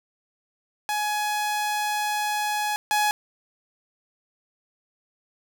sawtooth tone pair in turn, 840 / 840 Hz, G#5 / G#5, +19 / +19 cents, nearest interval unison, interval 0 cents, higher neither, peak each -20 / -16 dBFS, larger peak second, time 0.89-2.76 / 2.91-3.11 s, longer first, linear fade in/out 0 ms, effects none

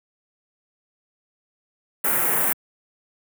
white band-stop noise, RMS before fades -21 dBFS, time 2.04-2.53 s, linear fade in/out 5 ms, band 2100 to 10000 Hz, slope 24 dB/octave, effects high-pass 150 Hz 12 dB/octave

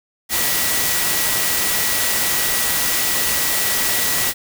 sine tone in noise, 1937 Hz, B6, 34 cents flat, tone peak -28 dBFS, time 0.29-4.34 s, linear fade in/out 50 ms, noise white, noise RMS -19 dBFS, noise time 0.29-4.34 s, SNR -12 dB, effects none

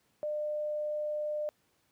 sine tone, 601 Hz, D5, 40 cents sharp, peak -31 dBFS, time 0.23-1.49 s, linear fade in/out 0 ms, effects pink hiss -72 dBFS RMS until 1.91 s + high-pass 100 Hz 12 dB/octave

